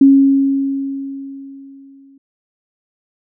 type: tone with exponential decay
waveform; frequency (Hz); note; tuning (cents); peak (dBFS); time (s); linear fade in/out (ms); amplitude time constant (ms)
sine; 273.8; C#4; -21; -3; 0.01-2.18; 5; 470
effects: none